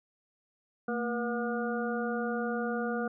harmonic tone with a mistuned harmonic, 240 Hz, B3, 49 cents flat, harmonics 1 / 2 / 3 / 5 / 6, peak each -33 / -34 / -38 / -42 / -38 dBFS, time 0.88-3.08 s, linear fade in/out 5 ms, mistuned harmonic 1, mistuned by -87 cents, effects none

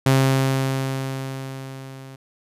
sawtooth tone with level ramp, 133.7 Hz, C3, 38 cents sharp, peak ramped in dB -9 to -34 dBFS, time 0.06-2.16 s, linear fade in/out 5 ms, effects resampled to 32000 Hz

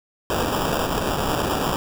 white noise with sample-and-hold, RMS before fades -23 dBFS, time 0.3-1.76 s, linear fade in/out 0 ms, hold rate 2100 Hz, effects none

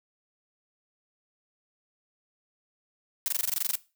blue noise bursts, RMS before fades -27 dBFS, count 12, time 3.26-3.754 s, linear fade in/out 0 ms, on 21 ms, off 22 ms, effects noise-tail reverb RT60 0.3 s tail -19 dB re dry

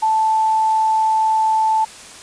sine tone, 878 Hz, A5, 4 cents flat, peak -13 dBFS, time 0.02-1.85 s, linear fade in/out 10 ms, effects white hiss -38 dBFS RMS until 2.22 s + resampled to 22050 Hz

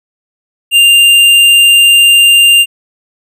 sine tone with hard clipping, 2794 Hz, F7, in tune, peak -4 dBFS, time 0.71-2.66 s, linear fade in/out 50 ms, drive 10 dB, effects none

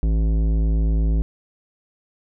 triangle tone with tanh clipping, 54.2 Hz, A1, 25 cents flat, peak -18 dBFS, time 0.03-1.22 s, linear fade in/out 0 ms, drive 18 dB, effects none

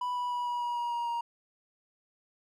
triangle tone with pitch steps, 987.8 / 981 / 974.2 / 967.5 / 960.8 / 954.2 / 947.6 / 941 Hz, B5 / B5 / B5 / B5 / B5 / A#5 / A#5 / A#5, 0 / -12 / -24 / -36 / -48 / +40 / +28 / +16 cents, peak -28 dBFS, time 0.01-1.21 s, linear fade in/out 5 ms, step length 150 ms, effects none

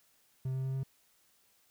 triangle tone with pitch steps, 130.81 / 131.8 / 132.79 / 133.79 Hz, C3 / C3 / C3 / C3, 0 / +13 / +26 / +39 cents, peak -30 dBFS, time 0.45-0.834 s, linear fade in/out 5 ms, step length 96 ms, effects white hiss -69 dBFS RMS until 1.7 s

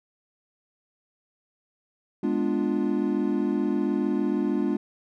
triangle chord, G# diminished seventh, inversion none, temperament equal, 207.7 / 246.9 / 293.7 / 349.2 Hz, G#3 / B3 / D4 / F4, 0 / 0 / 0 / 0 cents, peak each -26 / -27 / -25 / -27 dBFS, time 2.23-4.77 s, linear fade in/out 5 ms, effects none

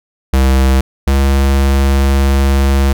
square tone pair in turn, 66.2 / 68.34 Hz, C2 / C#2, +21 / -24 cents, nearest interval minor second, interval 55 cents, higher second, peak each -8 / -9 dBFS, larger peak first, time 0.33-0.81 / 1.07-2.93 s, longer second, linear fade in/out 5 ms, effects none

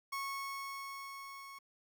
30% pulse tone with level ramp, 1100 Hz, C#6, 14 cents flat, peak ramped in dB -34 to -46 dBFS, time 0.12-1.59 s, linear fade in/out 10 ms, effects 11-bit

